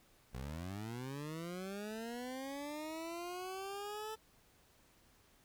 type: linear sweep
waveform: 20% pulse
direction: up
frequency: 58.3 to 440.8 Hz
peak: -37 dBFS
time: 0.33-4.16 s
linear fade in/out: 20 ms
effects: pink hiss -68 dBFS RMS until 5.44 s